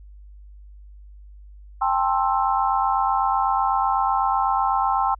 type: chord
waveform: sine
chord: A minor seventh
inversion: third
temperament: just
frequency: 792 / 880 / 1056 / 1320 Hz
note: G5 / A5 / C6 / E6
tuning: +18 / 0 / +16 / +2 cents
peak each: -22 / -25 / -23 / -26 dBFS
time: 1.81-5.15 s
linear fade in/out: 10 ms
effects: added 50 Hz sine -41 dBFS peak until 5.19 s